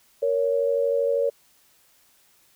sine tone pair together, 466.8 / 559.5 Hz, A#4 / C#5, +2 / +16 cents, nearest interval minor third, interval 314 cents, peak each -23 / -22 dBFS, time 0.22-1.3 s, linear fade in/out 10 ms, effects white hiss -60 dBFS RMS until 2.55 s

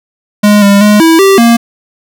square tone with pitch steps, 207.6 / 200.5 / 208.9 / 326.5 / 390 / 233.6 Hz, G#3 / G3 / G#3 / E4 / G4 / A#3, 0 / +39 / +10 / -17 / -9 / +4 cents, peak -3 dBFS, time 0.43-1.57 s, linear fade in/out 10 ms, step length 190 ms, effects none

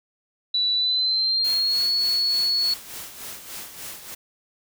sine tone with pitch glide, 3951 to 4384 Hz, B7 to C#8, 0 to -20 cents, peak -19 dBFS, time 0.54-2.74 s, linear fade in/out 5 ms, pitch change +180 cents, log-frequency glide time 0.74-1.88 s
white noise with tremolo, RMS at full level -35 dBFS, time 1.44-4.15 s, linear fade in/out 10 ms, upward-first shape sine, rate 3.4 Hz, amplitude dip 60%
effects none

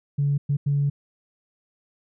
sine tone bursts at uneven times, 142.4 Hz, C#3, 47 cents sharp, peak -18 dBFS, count 3, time 0.18-0.38 / 0.49-0.57 / 0.66-0.9 s, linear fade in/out 10 ms, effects tanh soft clip ceiling -14 dBFS

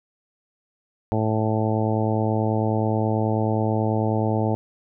harmonic tone, 109.3 Hz, A2, 11 cents flat, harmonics 1 / 2 / 3 / 4 / 5 / 6 / 7 / 8, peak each -23 / -26 / -28 / -29 / -30 / -31 / -31 / -32 dBFS, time 1.12-4.55 s, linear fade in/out 0 ms, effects none

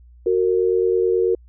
sine tone pair together, 370 / 459.2 Hz, F#4 / A#4, 0 / -26 cents, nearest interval major third, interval 374 cents, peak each -18 dBFS, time 0.26-1.35 s, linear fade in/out 5 ms, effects added 60 Hz sine -44 dBFS peak until 1.48 s

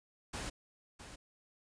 pink noise with echo, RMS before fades -41 dBFS, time 0.33-0.5 s, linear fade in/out 10 ms, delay 660 ms, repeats 1, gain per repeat -10 dB, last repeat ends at 1.16 s, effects resampled to 22050 Hz

